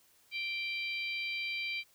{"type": "harmonic tone", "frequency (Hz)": 784, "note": "G5", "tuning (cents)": 0, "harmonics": [3, 4, 5, 6], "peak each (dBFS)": [-35, -43, -44, -46], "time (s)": [0.31, 1.84], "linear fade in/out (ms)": 50, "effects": ["white hiss -66 dBFS RMS until 1.94 s"]}